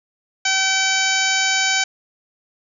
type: harmonic tone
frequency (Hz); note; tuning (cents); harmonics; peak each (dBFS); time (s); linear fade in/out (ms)
767; G5; -38; 1 / 2 / 3 / 4 / 5 / 6 / 7 / 8 / 9; -26 / -22 / -22 / -25 / -28 / -27 / -28 / -26 / -25; 0.45-1.84; 5
effects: none